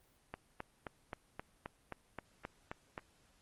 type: click train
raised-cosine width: 0.5 ms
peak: -26 dBFS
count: 11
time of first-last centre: 0.34-2.979 s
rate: 3.79 Hz
effects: pink hiss -70 dBFS RMS until 3.41 s + Opus 32 kbps